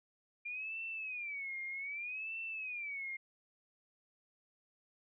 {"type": "tone with vibrato", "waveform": "sine", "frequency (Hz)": 2386, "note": "D7", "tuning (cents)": 27, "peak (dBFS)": -39, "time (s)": [0.45, 3.17], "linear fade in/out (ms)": 10, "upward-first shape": "sine", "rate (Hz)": 0.64, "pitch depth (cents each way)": 200, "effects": []}